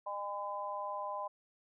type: harmonic tone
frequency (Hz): 202.6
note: G#3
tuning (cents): -43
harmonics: 3 / 4 / 5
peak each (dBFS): -42 / -43 / -39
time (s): 0.06-1.28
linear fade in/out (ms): 10
effects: none